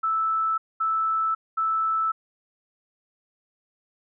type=tone bursts; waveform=sine; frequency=1315 Hz; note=E6; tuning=5 cents flat; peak=-21 dBFS; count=3; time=0.03-2.12 s; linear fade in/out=10 ms; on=550 ms; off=220 ms; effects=none